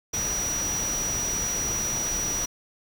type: tone in noise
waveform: sine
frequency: 5820 Hz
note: F#8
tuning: 29 cents flat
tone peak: -26 dBFS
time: 0.13-2.46 s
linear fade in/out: 10 ms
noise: pink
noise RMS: -33 dBFS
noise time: 0.13-2.46 s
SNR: +4 dB
effects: none